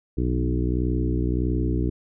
harmonic tone with a mistuned harmonic, 61.6 Hz, B1, 4 cents flat, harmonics 1 / 2 / 3 / 4 / 5 / 6 / 7, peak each -24 / -27 / -33 / -31 / -28 / -32 / -36 dBFS, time 0.17-1.9 s, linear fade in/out 10 ms, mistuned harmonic 3, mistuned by -16 cents, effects none

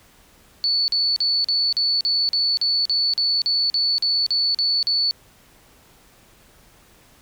sine tone bursts, 4458 Hz, C#8, 9 cents sharp, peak -17 dBFS, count 16, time 0.64-5.11 s, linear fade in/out 0 ms, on 240 ms, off 42 ms, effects pink hiss -53 dBFS RMS until 7.21 s

